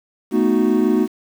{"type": "chord", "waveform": "triangle", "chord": "B dominant seventh", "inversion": "third", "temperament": "equal", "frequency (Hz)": [220, 246.9, 311.1, 370], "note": ["A3", "B3", "D#4", "F#4"], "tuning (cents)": [0, 0, 0, 0], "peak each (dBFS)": -17, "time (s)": [0.31, 1.08], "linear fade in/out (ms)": 50, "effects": ["tanh soft clip ceiling -1 dBFS", "7-bit"]}